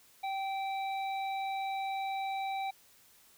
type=harmonic tone; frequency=777 Hz; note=G5; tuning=16 cents flat; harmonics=1 / 3 / 5; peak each=-33 / -43 / -47 dBFS; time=0.23-2.71 s; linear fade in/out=10 ms; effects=white hiss -62 dBFS RMS until 3.37 s